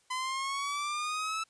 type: exponential sweep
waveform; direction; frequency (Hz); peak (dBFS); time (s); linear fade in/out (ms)
sawtooth; up; 1014 to 1318.5; -28; 0.1-1.44; 10
effects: white hiss -68 dBFS RMS until 1.49 s + resampled to 22050 Hz